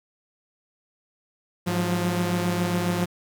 sawtooth tone cluster, 103.5 / 175.2 / 182.5 Hz, G#2 / F3 / F#3, -5 / +6 / -24 cents, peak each -26 / -20 / -27 dBFS, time 1.66-3.06 s, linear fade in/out 20 ms, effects 9-bit

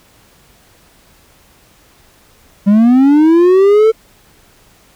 triangle linear sweep, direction up, 196 to 450 Hz, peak -3 dBFS, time 2.66-3.92 s, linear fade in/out 20 ms, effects pink hiss -48 dBFS RMS until 4.95 s

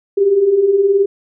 sine beating tone pair, 379.5 / 398.5 Hz, F#4 / G4, +44 / +28 cents, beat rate 19 Hz, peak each -18 / -10 dBFS, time 0.17-1.06 s, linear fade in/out 10 ms, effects none

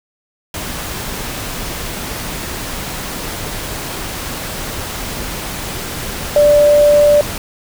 sine tone in noise, 587.3 Hz, D5, in tune, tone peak -6 dBFS, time 6.36-7.21 s, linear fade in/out 2 ms, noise pink, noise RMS -24 dBFS, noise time 0.54-7.38 s, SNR +15 dB, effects none

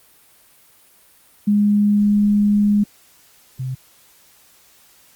sine tone pair in turn, 206.3 / 129.96 Hz, G#3 / C3, -11 / -11 cents, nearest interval minor sixth, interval 800 cents, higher first, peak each -12 / -22 dBFS, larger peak first, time 1.47-2.84 / 3.59-3.75 s, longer first, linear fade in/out 10 ms, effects white hiss -52 dBFS RMS until 5.15 s + Opus 32 kbps

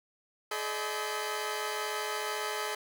15% pulse tone cluster, 425.4 / 593 / 635 / 1016 / 1562 Hz, G#4 / D5 / D#5 / B5 / G6, +42 / +17 / +35 / +49 / -7 cents, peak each -29 / -35 / -35 / -33 / -36 dBFS, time 0.51-2.75 s, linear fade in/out 5 ms, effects none

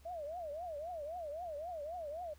sine tone with vibrato, 644 Hz, E5, 41 cents flat, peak -40 dBFS, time 0.05-2.34 s, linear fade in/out 10 ms, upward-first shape triangle, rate 3.8 Hz, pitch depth 240 cents each way, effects added 70 Hz sine -59 dBFS peak until 2.38 s + pink hiss -67 dBFS RMS until 2.38 s

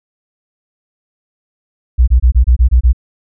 sine tone bursts, 61.2 Hz, B1, 15 cents flat, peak -4 dBFS, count 8, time 1.98-2.931 s, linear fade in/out 20 ms, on 97 ms, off 25 ms, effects none

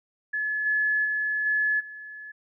sine tone with level steps, 1712 Hz, A6, 48 cents flat, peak -25 / -21 / -24 / -21 / -38 dBFS, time 0.33-2.32 s, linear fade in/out 10 ms, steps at 0.65 / 1.04 / 1.45 / 1.79 s, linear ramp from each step 20 ms, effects none

